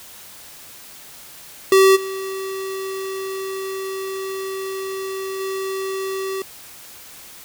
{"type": "tone with level steps", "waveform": "square", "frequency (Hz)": 384.6, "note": "G4", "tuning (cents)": -33, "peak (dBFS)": [-10, -26, -24], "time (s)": [1.72, 6.42], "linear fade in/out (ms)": 2, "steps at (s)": [1.95, 5.39], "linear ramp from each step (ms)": 20, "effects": ["white hiss -41 dBFS RMS until 7.44 s"]}